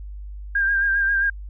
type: tone with vibrato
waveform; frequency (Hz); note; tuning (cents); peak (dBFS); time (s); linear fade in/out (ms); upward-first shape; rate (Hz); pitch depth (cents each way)
sine; 1600; G6; +35; -17; 0.55-1.3; 5; sine; 7.5; 35
effects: added 50 Hz sine -32 dBFS peak until 1.49 s